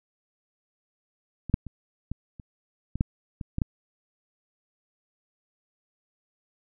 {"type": "clicks", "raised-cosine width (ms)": 5, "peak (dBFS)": [-22, -7, -25, -19, -29, -20, -9, -21, -15, -11], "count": 10, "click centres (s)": [1.497, 1.541, 1.667, 2.116, 2.398, 2.956, 3.009, 3.412, 3.584, 3.618], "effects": []}